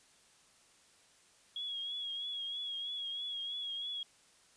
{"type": "tone with vibrato", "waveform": "sine", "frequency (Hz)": 3322, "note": "G#7", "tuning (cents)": 0, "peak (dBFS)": -37, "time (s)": [1.56, 4.03], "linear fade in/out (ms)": 2, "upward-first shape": "triangle", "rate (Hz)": 3.1, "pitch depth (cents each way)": 51, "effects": ["white hiss -65 dBFS RMS until 4.56 s", "resampled to 22050 Hz"]}